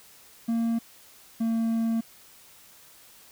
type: tone pair in turn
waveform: triangle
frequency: 230 / 227 Hz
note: A#3 / A#3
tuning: -23 / -46 cents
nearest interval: unison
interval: 23 cents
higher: first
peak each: -21 dBFS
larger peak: neither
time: 0.48-0.79 / 1.4-2.01 s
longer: second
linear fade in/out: 10 ms
effects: white hiss -53 dBFS RMS until 3.31 s